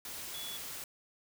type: tone in noise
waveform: sine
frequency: 3399 Hz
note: G#7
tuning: 39 cents sharp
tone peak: -42 dBFS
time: 0.34-0.57 s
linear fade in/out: 2 ms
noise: white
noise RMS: -43 dBFS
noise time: 0.05-0.84 s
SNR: -2 dB
effects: none